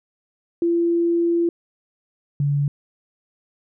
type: tone pair in turn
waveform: sine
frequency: 340.3 / 143.08 Hz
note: F4 / D3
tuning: -45 / -45 cents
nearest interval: octave + minor third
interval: 1500 cents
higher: first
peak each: -16 / -17 dBFS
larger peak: first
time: 0.62-1.49 / 2.4-2.68 s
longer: first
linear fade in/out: 2 ms
effects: none